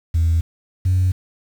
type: tone pair in turn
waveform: sine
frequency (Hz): 82.41 / 92.16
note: E2 / F#2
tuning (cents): 0 / -6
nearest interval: major second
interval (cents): 194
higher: second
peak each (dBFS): -12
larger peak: neither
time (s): 0.14-0.41 / 0.85-1.12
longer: neither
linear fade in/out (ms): 10
effects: tanh soft clip ceiling -11 dBFS + 7-bit